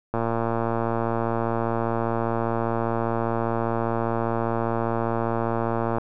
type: click train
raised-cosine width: 1 ms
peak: -11 dBFS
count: 673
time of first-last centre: 0.14-5.983 s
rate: 115 Hz
effects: none